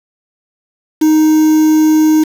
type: tone with quantisation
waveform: triangle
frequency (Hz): 311.3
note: D#4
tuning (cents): +1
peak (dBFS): -4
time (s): 1.01-2.24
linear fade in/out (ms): 10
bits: 4
effects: none